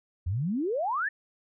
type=exponential sweep; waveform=sine; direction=up; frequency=80 to 1845 Hz; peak=-26 dBFS; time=0.26-1.09 s; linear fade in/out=10 ms; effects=none